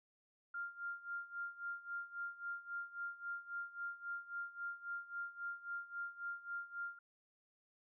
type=tone with tremolo; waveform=sine; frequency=1396.9 Hz; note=F6; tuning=in tune; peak=-39 dBFS; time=0.54-6.99 s; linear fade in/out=5 ms; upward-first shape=sine; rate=3.7 Hz; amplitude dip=85%; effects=none